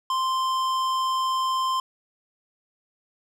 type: tone with tanh clipping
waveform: sine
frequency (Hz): 1044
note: C6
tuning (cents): -4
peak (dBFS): -24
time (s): 0.1-1.8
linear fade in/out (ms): 2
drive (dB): 15
effects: none